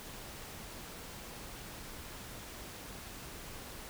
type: silence
effects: pink hiss -47 dBFS RMS until 3.89 s